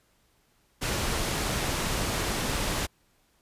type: low-pass noise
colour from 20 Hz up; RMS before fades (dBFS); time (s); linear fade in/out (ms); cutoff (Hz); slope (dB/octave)
pink; -29; 0.81-2.87; 20; 11000; 12
effects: pink hiss -67 dBFS RMS until 3.41 s + resampled to 32000 Hz